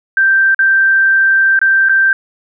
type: tone with dropouts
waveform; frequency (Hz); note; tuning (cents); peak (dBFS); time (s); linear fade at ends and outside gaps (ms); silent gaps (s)
sine; 1568; G6; 0; -7; 0.17-2.13; 2; 0.546-0.591 / 1.591-1.615 / 1.887-1.894
effects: none